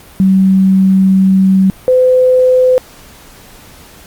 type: tone pair in turn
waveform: sine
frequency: 190.7 / 509.1 Hz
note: G3 / C5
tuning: -47 / -47 cents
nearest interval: octave + perfect fourth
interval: 1700 cents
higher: second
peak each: -5 / -5 dBFS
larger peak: neither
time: 0.2-1.7 / 1.88-2.78 s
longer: first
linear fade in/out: 0 ms
effects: pink hiss -38 dBFS RMS until 4.06 s + Opus 48 kbps